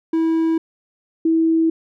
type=tone pair in turn; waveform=triangle / sine; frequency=325.3 / 325.3 Hz; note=E4 / E4; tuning=-23 / -23 cents; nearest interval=unison; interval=0 cents; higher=neither; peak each=-13 dBFS; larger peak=neither; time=0.13-0.58 / 1.25-1.7 s; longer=neither; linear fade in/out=5 ms; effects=none